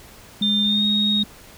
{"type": "tone", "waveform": "sine", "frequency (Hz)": 207.7, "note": "G#3", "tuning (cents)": 0, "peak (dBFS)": -21, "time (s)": [0.41, 1.24], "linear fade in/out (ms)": 5}
{"type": "tone with pitch glide", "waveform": "sine", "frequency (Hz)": [3600, 3746], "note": ["A7", "A#7"], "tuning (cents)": [39, 8], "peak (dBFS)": -18, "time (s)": [0.42, 1.23], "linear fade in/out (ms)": 5, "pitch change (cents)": 69, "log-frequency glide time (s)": [0.62, 0.86]}
{"effects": ["pink hiss -45 dBFS RMS until 1.57 s"]}